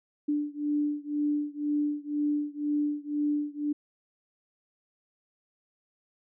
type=beating tone pair; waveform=sine; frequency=293.7 / 295.7 Hz; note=D4 / D4; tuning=0 / +12 cents; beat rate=2 Hz; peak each=-29 / -30 dBFS; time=0.28-3.73 s; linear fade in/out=10 ms; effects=none